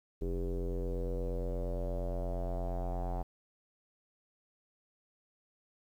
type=tone with low-pass filter sweep; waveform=square; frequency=44.27 Hz; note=F1; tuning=24 cents sharp; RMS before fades=-35 dBFS; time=0.21-3.23 s; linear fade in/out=10 ms; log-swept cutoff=400 to 770 Hz; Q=5.5; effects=11-bit